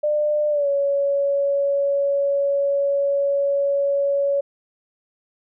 sine tone with pitch glide, 598 to 561.2 Hz, D5 to C#5, +31 to +21 cents, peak -17 dBFS, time 0.03-4.41 s, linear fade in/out 10 ms, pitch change -110 cents, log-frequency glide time 0.5-0.68 s, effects none

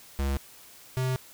square tone pair in turn, 68.7 / 129.24 Hz, C#2 / C3, -15 / -21 cents, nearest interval major seventh, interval 1094 cents, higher second, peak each -26 dBFS, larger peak neither, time 0.19-0.37 / 0.97-1.16 s, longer second, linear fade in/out 0 ms, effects white hiss -51 dBFS RMS until 1.33 s

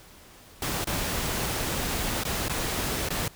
pink noise with dropouts, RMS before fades -29 dBFS, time 0.62-3.28 s, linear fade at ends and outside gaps 2 ms, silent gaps 0.844-0.871 / 2.236-2.251 / 2.483-2.495 / 3.088-3.104 s, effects pink hiss -51 dBFS RMS until 3.35 s

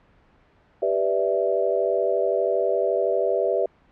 sine chord, E minor seventh, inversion first, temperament equal, 392 / 493.9 / 587.3 / 659.3 Hz, G4 / B4 / D5 / E5, 0 / 0 / 0 / 0 cents, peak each -25 dBFS, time 0.82-3.66 s, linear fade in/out 5 ms, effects pink hiss -58 dBFS RMS until 3.91 s + low-pass 2000 Hz 12 dB/octave

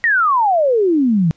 sine exponential sweep, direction down, 1928 to 153.8 Hz, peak -11 dBFS, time 0.04-1.31 s, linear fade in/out 0 ms, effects pink hiss -56 dBFS RMS until 1.36 s + resampled to 16000 Hz

